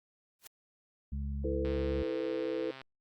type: noise with exponential growth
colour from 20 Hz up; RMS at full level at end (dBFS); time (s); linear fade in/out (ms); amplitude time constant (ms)
white; -44; 0.39-0.47; 1; 17
type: harmonic tone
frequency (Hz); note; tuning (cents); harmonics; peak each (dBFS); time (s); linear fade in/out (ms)
70; C#2; +18; 1 / 2 / 3; -34 / -43 / -43; 1.12-2.03; 5
type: chord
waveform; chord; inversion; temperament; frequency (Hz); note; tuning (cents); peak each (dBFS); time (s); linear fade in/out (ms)
sine; E suspended fourth; none; equal with one note detuned; 329.6 / 440 / 504; E4 / A4 / B4; 0 / 0 / +35; -36; 1.44-2.71; 5
type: click train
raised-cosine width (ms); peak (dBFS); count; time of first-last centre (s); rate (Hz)
0.3; -31; 156; 1.65-2.815; 133
effects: Opus 48 kbps